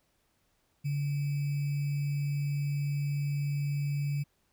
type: tone with sample-and-hold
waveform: sine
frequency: 143.2 Hz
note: D3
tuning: 43 cents flat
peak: -28 dBFS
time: 0.84-4.24 s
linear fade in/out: 20 ms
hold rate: 2450 Hz
effects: pink hiss -73 dBFS RMS until 4.52 s